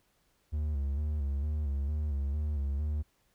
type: tone with vibrato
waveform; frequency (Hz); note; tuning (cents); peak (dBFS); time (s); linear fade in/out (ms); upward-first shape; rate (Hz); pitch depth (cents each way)
triangle; 72.4; D2; -24; -27; 0.52-3.03; 20; square; 2.2; 65
effects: pink hiss -72 dBFS RMS until 3.34 s